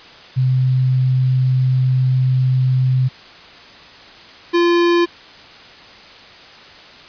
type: tone pair in turn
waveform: sine / square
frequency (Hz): 129.1 / 344.7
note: C3 / F4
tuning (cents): -23 / -23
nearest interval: octave + perfect fourth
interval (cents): 1700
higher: second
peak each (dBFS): -12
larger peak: neither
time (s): 0.36-3.09 / 4.53-5.06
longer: first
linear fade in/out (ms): 20
effects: white hiss -40 dBFS RMS until 7.08 s + resampled to 11025 Hz